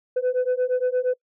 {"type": "beating tone pair", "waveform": "sine", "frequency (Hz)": [498.6, 507.2], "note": ["B4", "B4"], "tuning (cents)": [16, 46], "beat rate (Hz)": 8.6, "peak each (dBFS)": -21, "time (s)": [0.16, 1.14], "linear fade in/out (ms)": 10, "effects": ["noise-tail reverb RT60 0.1 s tail -25 dB re dry", "tanh soft clip ceiling -17 dBFS"]}